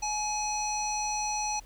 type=tone with low-pass filter; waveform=square; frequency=844 Hz; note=G#5; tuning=28 cents sharp; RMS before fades=-31 dBFS; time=0.02-1.6 s; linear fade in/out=10 ms; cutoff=6000 Hz; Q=5.6; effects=added 41 Hz sine -49 dBFS peak until 1.65 s + pink hiss -58 dBFS RMS until 1.65 s